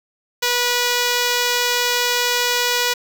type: tone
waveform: 5% pulse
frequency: 487.3 Hz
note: B4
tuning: 23 cents flat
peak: -5 dBFS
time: 0.42-2.94 s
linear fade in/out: 10 ms
effects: 7-bit